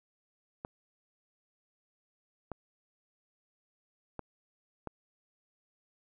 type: clicks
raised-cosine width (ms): 1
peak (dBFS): -24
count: 4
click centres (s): 0.649 / 2.517 / 4.193 / 4.873
effects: none